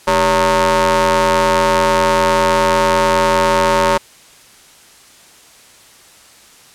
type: ring-modulated tone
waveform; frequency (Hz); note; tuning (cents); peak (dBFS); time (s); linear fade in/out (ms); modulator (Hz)
sawtooth; 174.61; F3; 0; -4; 0.07-3.98; 10; 741
effects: white hiss -44 dBFS RMS until 6.74 s + low-pass 10000 Hz 12 dB/octave